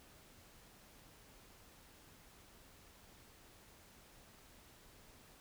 silence, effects pink hiss -62 dBFS RMS until 5.4 s

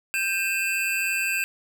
square tone cluster, 1577 / 2476 / 2659 Hz, G6 / D#7 / E7, +10 / -9 / +14 cents, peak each -30 / -31 / -26 dBFS, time 0.14-1.44 s, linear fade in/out 0 ms, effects none

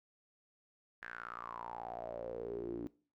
sawtooth tone with band-pass filter sweep, 58.4 Hz, A#1, 4 cents sharp, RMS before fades -44 dBFS, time 1.02-2.87 s, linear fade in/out 0 ms, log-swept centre 1700 to 300 Hz, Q 8.5, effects noise-tail reverb RT60 0.4 s tail -20 dB re dry

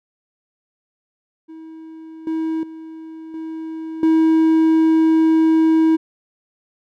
triangle tone with level steps, 320.8 Hz, E4, 47 cents flat, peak -32 / -17 / -30 / -24 / -9 dBFS, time 1.48-5.97 s, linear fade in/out 20 ms, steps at 2.27 / 2.63 / 3.34 / 4.03 s, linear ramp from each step 2 ms, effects none

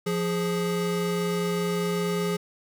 square tone pair together, 174.41 / 415.3 Hz, F3 / G#4, -2 / 0 cents, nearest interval octave + minor third, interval 1502 cents, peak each -28 dBFS, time 0.06-2.37 s, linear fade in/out 10 ms, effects none

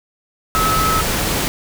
sine tone in noise, 1294 Hz, E6, 32 cents flat, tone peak -16 dBFS, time 0.55-1.01 s, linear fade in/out 0 ms, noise pink, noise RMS -19 dBFS, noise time 0.55-1.48 s, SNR 0 dB, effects none

